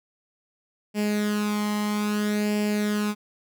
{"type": "tone with flanger", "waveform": "sawtooth", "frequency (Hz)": 209, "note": "G#3", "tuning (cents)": 11, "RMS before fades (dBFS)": -25, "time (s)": [0.94, 3.15], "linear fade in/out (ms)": 50, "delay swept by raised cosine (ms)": [0.39, 0.98], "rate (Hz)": 0.61, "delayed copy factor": 0.65, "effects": []}